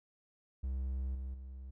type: tone with level steps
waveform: triangle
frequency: 65.41 Hz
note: C2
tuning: in tune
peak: -32 / -36 / -42 dBFS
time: 0.63-1.71 s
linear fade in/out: 10 ms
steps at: 1.15 / 1.34 s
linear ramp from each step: 2 ms
effects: none